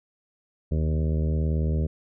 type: harmonic tone with a mistuned harmonic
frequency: 78.1 Hz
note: D#2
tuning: 7 cents sharp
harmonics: 1 / 2 / 3 / 4 / 5 / 6 / 7 / 8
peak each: -23 / -27 / -34 / -41 / -37 / -40 / -41 / -47 dBFS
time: 0.71-1.87 s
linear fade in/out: 10 ms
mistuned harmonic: 1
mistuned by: -54 cents
effects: none